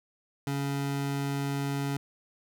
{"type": "tone", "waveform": "25% pulse", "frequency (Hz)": 140, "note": "C#3", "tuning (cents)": 18, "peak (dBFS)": -25, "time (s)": [0.47, 1.97], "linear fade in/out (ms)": 2, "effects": []}